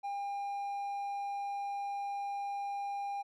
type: tone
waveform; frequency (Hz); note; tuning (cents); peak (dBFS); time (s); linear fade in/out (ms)
triangle; 803; G5; +41; -33; 0.03-3.23; 20
effects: none